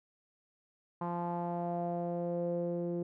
sawtooth tone with low-pass filter sweep, 173.2 Hz, F3, 14 cents flat, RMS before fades -35 dBFS, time 1.01-3.03 s, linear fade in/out 5 ms, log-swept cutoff 970 to 420 Hz, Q 5.1, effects none

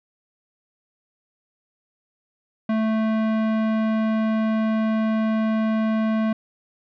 sine tone with tanh clipping, 220 Hz, A3, in tune, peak -21 dBFS, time 2.69-6.33 s, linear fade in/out 5 ms, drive 18 dB, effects none

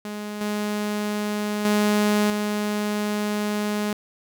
sawtooth tone with level steps, 208.8 Hz, G#3, 10 cents sharp, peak -26 / -20 / -14 / -19 dBFS, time 0.05-3.93 s, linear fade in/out 2 ms, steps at 0.41 / 1.65 / 2.3 s, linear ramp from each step 2 ms, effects none

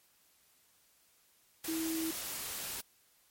sine tone in noise, 323.7 Hz, E4, 31 cents flat, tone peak -33 dBFS, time 1.68-2.11 s, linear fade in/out 5 ms, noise white, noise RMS -40 dBFS, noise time 1.64-2.81 s, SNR +4 dB, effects white hiss -68 dBFS RMS until 3.3 s + MP3 64 kbps

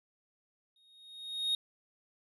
triangle tone with exponential growth, 3729 Hz, A#7, in tune, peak -25 dBFS, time 0.76-1.55 s, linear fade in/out 2 ms, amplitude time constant 170 ms, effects resampled to 32000 Hz

